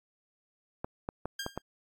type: clicks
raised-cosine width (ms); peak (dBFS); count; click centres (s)
1; -20; 5; 0.845 / 1.089 / 1.256 / 1.464 / 1.576
type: tone with exponential decay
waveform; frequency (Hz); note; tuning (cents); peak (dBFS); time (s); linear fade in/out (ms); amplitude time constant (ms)
15% pulse; 1606; G6; +41; -26; 1.39-1.62; 5; 50
effects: AAC 64 kbps